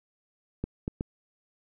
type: clicks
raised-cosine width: 3 ms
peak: -17 dBFS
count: 3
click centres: 0.64 / 0.879 / 1.009 s
effects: none